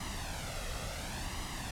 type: noise with flanger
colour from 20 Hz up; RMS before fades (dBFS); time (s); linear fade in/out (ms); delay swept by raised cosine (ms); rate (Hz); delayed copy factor
pink; -39; 0-1.71; 5; 1 to 1.55; 0.7; +0.6
effects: low-pass 10000 Hz 12 dB/octave